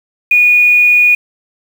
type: tone with quantisation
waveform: sine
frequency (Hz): 2456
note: D#7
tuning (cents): -23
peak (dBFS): -5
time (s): 0.31-1.15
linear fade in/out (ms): 5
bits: 5
effects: none